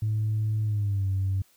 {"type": "tone with pitch glide", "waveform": "sine", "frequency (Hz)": [107.9, 96.13], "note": ["A2", "G2"], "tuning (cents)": [-33, -33], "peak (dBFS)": -22, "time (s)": [0.02, 1.42], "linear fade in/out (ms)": 5, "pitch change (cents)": -200, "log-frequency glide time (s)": [0.63, 1.08], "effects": ["tanh soft clip ceiling -20 dBFS", "white hiss -62 dBFS RMS until 1.56 s"]}